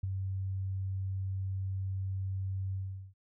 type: tone with ADSR envelope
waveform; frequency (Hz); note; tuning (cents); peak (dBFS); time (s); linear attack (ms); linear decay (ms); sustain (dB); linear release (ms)
sine; 95.7; G2; -41; -28; 0.03-3.14; 8; 14; -4; 400
effects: none